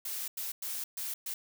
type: noise bursts at uneven times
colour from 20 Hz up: blue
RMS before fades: -37 dBFS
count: 5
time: 0.05-0.28 / 0.37-0.52 / 0.62-0.84 / 0.97-1.14 / 1.26-1.34 s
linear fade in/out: 5 ms
effects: none